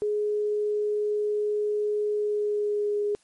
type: tone with pitch glide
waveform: sine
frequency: 418.9 to 413.4 Hz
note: G#4 to G#4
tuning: +15 to -8 cents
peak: -23 dBFS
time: 0.02-3.15 s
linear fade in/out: 0 ms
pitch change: -23 cents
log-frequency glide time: 2.15-3.04 s
effects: white hiss -63 dBFS RMS until 3.23 s + MP3 48 kbps